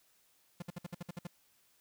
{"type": "tone bursts", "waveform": "45% pulse", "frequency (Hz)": 174.3, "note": "F3", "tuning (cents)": -3, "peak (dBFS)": -39, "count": 9, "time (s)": [0.6, 1.271], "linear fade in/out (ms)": 5, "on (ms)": 23, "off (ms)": 58, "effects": ["white hiss -70 dBFS RMS until 1.8 s"]}